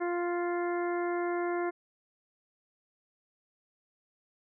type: harmonic tone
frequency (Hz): 349.2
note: F4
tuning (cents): 0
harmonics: 1 / 2 / 3 / 4 / 5 / 6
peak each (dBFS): -30 / -36 / -40 / -42 / -44 / -46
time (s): 0-1.71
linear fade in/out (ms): 20
effects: none